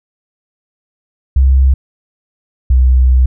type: tone pair in turn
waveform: sine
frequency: 66.3 / 63.59 Hz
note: C2 / C2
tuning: +23 / -49 cents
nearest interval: minor second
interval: 72 cents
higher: first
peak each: -5 dBFS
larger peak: neither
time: 1.36-1.74 / 2.7-3.26 s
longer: second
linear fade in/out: 5 ms
effects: none